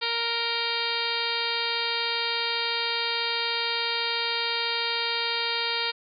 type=harmonic tone with a mistuned harmonic; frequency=466.2 Hz; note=A#4; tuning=in tune; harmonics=1 / 2 / 3 / 4 / 5 / 6 / 7 / 8 / 9 / 10; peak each=-36 / -34 / -35 / -36 / -33 / -36 / -35 / -32 / -34 / -34 dBFS; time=0.01-5.92 s; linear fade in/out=20 ms; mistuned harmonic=7; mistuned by=-37 cents; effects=none